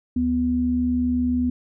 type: tone pair together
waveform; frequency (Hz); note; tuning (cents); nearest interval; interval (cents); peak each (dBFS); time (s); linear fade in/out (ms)
sine; 73.42 / 248.2; D2 / B3; 0 / +9; octave + major sixth; 2109; -28 / -19; 0.16-1.5; 5
effects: none